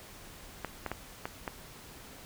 clicks, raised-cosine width 0.5 ms, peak -19 dBFS, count 5, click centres 0.647 / 0.863 / 0.916 / 1.255 / 1.478 s, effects pink hiss -50 dBFS RMS until 2.25 s

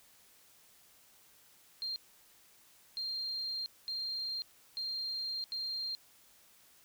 sine tone bursts at uneven times, 4190 Hz, C8, 2 cents sharp, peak -35 dBFS, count 5, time 1.82-1.96 / 2.97-3.66 / 3.88-4.42 / 4.77-5.44 / 5.52-5.95 s, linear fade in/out 0 ms, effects white hiss -63 dBFS RMS until 6.84 s

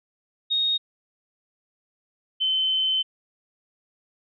sine tone pair in turn, 3729 / 3066 Hz, A#7 / G7, 0 / -39 cents, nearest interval minor third, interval 339 cents, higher first, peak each -20 dBFS, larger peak neither, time 0.5-0.78 / 2.4-3.03 s, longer second, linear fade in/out 20 ms, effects none

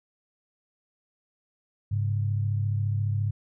sine tone pair together, 102.9 / 137.36 Hz, G#2 / C#3, -16 / -15 cents, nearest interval perfect fourth, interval 501 cents, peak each -24 / -32 dBFS, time 1.91-3.31 s, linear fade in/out 10 ms, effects none

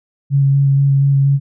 sine tone with vibrato, 138.59 Hz, C#3, in tune, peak -9 dBFS, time 0.3-1.4 s, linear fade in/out 50 ms, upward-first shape square, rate 4.2 Hz, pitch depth 11 cents each way, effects none

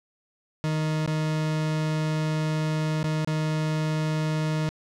40% pulse tone with dropouts, 155.56 Hz, D#3, in tune, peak -23 dBFS, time 0.64-4.69 s, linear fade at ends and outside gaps 0 ms, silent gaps 1.061-1.076 / 3.03-3.041 / 3.247-3.274 s, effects low-pass 7000 Hz 12 dB/octave + 9-bit

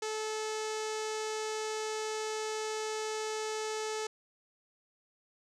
sawtooth tone with low-pass filter, 434 Hz, A4, 24 cents flat, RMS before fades -36 dBFS, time 0.02-4.07 s, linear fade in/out 5 ms, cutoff 6900 Hz, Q 2.2, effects none

